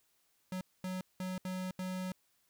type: tone bursts at uneven times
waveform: square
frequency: 185 Hz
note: F#3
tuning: in tune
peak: -37 dBFS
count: 5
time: 0.52-0.61 / 0.84-1.01 / 1.2-1.38 / 1.45-1.71 / 1.79-2.12 s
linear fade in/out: 2 ms
effects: white hiss -74 dBFS RMS until 2.49 s